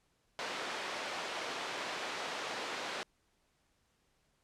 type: band-pass noise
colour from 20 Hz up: pink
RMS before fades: -40 dBFS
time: 0.39-3.03 s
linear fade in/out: 0 ms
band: 480 to 4400 Hz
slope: 12 dB/octave
effects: pink hiss -75 dBFS RMS until 4.43 s + low-pass 10000 Hz 12 dB/octave